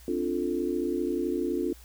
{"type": "chord", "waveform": "sine", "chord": "D minor seventh", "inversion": "third", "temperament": "equal", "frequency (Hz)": [261.6, 293.7, 349.2, 440], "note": ["C4", "D4", "F4", "A4"], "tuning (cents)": [0, 0, 0, 0], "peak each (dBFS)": [-33, -32, -29, -34], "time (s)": [0.08, 1.73], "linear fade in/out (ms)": 2, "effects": ["added 60 Hz sine -49 dBFS peak until 1.84 s", "white hiss -55 dBFS RMS until 1.84 s"]}